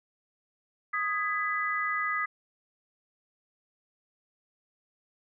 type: chord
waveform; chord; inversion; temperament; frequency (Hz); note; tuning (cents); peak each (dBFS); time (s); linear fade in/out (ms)
sine; G# minor; second; just; 1245.9 / 1661.2 / 1993.5; D#6 / G#6 / B6; +2 / 0 / +16; -30 / -35 / -31; 0.93-2.26; 10
effects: none